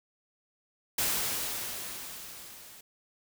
white noise with level ramp, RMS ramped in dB -28 to -51 dBFS, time 0.98-2.81 s, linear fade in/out 5 ms, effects none

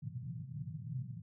pink band-pass noise, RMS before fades -43 dBFS, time 0.02-1.22 s, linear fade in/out 10 ms, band 110 to 160 Hz, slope 48 dB/octave, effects none

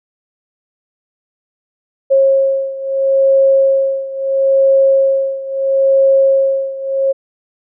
sine beating tone pair, 541 / 541.75 Hz, C#5 / C#5, -42 / -40 cents, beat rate 0.75 Hz, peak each -11 / -14 dBFS, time 2.1-7.13 s, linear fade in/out 20 ms, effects none

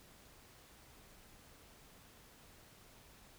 silence, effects pink hiss -61 dBFS RMS until 3.38 s

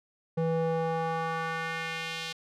square tone with band-pass filter sweep, 163.5 Hz, E3, 14 cents flat, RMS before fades -31 dBFS, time 0.37-2.33 s, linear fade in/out 10 ms, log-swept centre 370 to 3700 Hz, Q 1.5, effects none

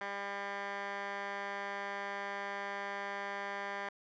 15% pulse tone with band-pass filter, 200 Hz, G3, 35 cents sharp, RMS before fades -40 dBFS, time 0.01-3.89 s, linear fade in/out 2 ms, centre 1400 Hz, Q 3, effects resampled to 16000 Hz

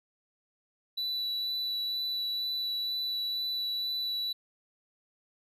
triangle tone with vibrato, 3957 Hz, B7, 3 cents sharp, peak -29 dBFS, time 0.97-4.33 s, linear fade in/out 10 ms, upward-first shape sine, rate 2.1 Hz, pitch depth 9 cents each way, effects none

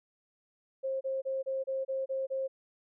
sine tone bursts, 533 Hz, C5, 32 cents sharp, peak -30 dBFS, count 8, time 0.83-2.48 s, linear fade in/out 20 ms, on 180 ms, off 30 ms, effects none

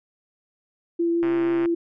sine tone with vibrato, 338.5 Hz, E4, 46 cents sharp, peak -19 dBFS, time 0.99-1.75 s, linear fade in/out 10 ms, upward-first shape triangle, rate 6.3 Hz, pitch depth 10 cents each way
click train, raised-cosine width 0.5 ms, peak -19 dBFS, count 57, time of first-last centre 1.23-1.657 s, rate 131 Hz
effects none

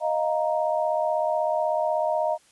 sine chord, Eb suspended second, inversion none, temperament equal, 622.3 / 698.5 / 932.3 Hz, Eb5 / F5 / Bb5, 0 / 0 / 0 cents, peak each -24 / -27 / -28 dBFS, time 0-2.38 s, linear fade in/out 50 ms, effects white hiss -59 dBFS RMS until 2.51 s + resampled to 24000 Hz

